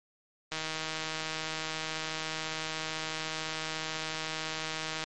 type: click train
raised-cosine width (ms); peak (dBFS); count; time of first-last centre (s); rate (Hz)
0.2; -17; 715; 0.52-5.039; 158
effects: MP3 48 kbps